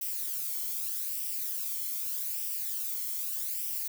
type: noise with flanger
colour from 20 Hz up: violet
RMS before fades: -34 dBFS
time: 0.01-3.88 s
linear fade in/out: 5 ms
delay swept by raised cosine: 0.36 to 0.94 ms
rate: 0.82 Hz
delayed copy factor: +0.55
effects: none